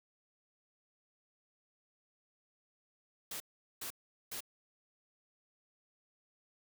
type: noise bursts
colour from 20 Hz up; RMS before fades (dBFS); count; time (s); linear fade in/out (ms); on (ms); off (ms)
white; -42; 3; 3.31-4.406; 5; 92; 410
effects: none